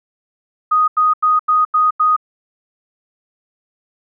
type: tone bursts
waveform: sine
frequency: 1245 Hz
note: D#6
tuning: 1 cent sharp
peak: -10 dBFS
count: 6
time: 0.71-2.165 s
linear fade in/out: 10 ms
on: 170 ms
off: 87 ms
effects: none